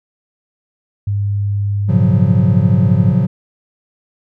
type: tone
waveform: sine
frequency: 101.3 Hz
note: G#2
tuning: 43 cents flat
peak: -14 dBFS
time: 1.07-3.12 s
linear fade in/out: 5 ms
type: chord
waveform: triangle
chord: Gb major seventh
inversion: first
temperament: just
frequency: 115.62 / 138.75 / 173.43 / 185 Hz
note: Bb2 / Db3 / F3 / Gb3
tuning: -14 / +2 / -12 / 0 cents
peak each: -14 dBFS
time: 1.88-3.27 s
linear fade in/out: 20 ms
effects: none